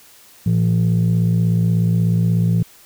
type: tone pair together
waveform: sine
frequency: 113.46 / 170 Hz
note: A#2 / F3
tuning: -46 / -46 cents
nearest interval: perfect fifth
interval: 700 cents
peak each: -14 dBFS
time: 0.46-2.63 s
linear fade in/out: 5 ms
effects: tanh soft clip ceiling -10 dBFS + white hiss -47 dBFS RMS until 2.85 s